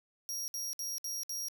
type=tone bursts; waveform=sawtooth; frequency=5640 Hz; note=F8; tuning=16 cents sharp; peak=-33 dBFS; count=5; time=0.29-1.484 s; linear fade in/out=0 ms; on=190 ms; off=61 ms; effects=12-bit